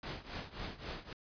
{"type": "noise with tremolo", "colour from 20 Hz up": "pink", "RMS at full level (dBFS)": -40, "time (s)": [0.03, 1.13], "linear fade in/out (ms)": 2, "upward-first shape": "triangle", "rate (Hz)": 3.7, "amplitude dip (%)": 90, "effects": ["resampled to 11025 Hz"]}